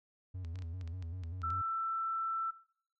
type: tone with vibrato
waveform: triangle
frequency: 87.31 Hz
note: F2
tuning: in tune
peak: -37 dBFS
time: 0.34-1.62 s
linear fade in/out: 10 ms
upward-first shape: square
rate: 5.1 Hz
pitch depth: 94 cents each way
type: clicks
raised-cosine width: 0.2 ms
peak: -37 dBFS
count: 10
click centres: 0.448 / 0.557 / 0.589 / 0.622 / 0.812 / 0.876 / 1.025 / 1.236 / 1.418 / 1.504 s
type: tone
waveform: sine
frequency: 1333 Hz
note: E6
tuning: 19 cents sharp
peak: -33 dBFS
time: 1.43-2.51 s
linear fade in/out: 10 ms
effects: noise-tail reverb RT60 0.6 s tail -19 dB re dry